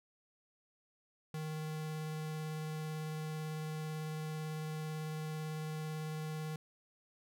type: tone with vibrato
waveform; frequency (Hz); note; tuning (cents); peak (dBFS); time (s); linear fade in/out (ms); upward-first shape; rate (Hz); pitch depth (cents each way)
square; 155.56; D#3; 0; -39; 1.34-6.56; 2; sine; 18; 9
effects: none